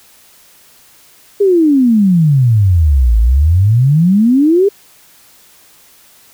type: exponential two-way sweep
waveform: sine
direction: down then up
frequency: 415.3 to 53.3 to 415.3 Hz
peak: -6 dBFS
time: 1.4-4.69 s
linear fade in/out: 10 ms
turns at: 3.18 s
effects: white hiss -45 dBFS RMS until 6.33 s